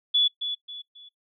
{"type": "tone with echo", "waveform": "sine", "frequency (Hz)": 3428, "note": "A7", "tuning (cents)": -46, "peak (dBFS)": -18, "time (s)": [0.14, 0.28], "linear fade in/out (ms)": 10, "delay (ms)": 270, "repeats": 3, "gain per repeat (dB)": -9, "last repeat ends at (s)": 1.09, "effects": ["noise-tail reverb RT60 0.1 s tail -18 dB re dry"]}